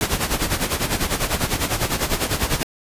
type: noise with tremolo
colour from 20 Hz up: pink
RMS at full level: -19 dBFS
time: 0.01-2.63 s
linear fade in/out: 0 ms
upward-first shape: sine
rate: 10 Hz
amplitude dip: 75%
effects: resampled to 32000 Hz